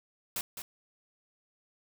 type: noise with echo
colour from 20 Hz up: white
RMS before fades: -34 dBFS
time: 0.36-0.41 s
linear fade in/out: 2 ms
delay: 210 ms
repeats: 1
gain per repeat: -7 dB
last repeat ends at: 0.62 s
effects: none